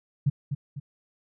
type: tone with echo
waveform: sine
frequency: 140.8 Hz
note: C#3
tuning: 27 cents sharp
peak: -18 dBFS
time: 0.26-0.3 s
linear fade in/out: 10 ms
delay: 250 ms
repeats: 2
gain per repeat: -7 dB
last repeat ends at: 0.8 s
effects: none